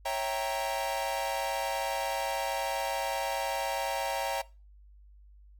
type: chord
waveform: 45% pulse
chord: C# diminished seventh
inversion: none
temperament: equal with one note detuned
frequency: 551.2 / 659.3 / 784 / 932.3 Hz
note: C#5 / E5 / G5 / Bb5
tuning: -10 / 0 / 0 / 0 cents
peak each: -36 / -36 / -35 / -35 dBFS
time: 0.05-4.42 s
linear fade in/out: 10 ms
effects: noise-tail reverb RT60 0.3 s tail -20 dB re dry + added 50 Hz sine -52 dBFS peak until 5.59 s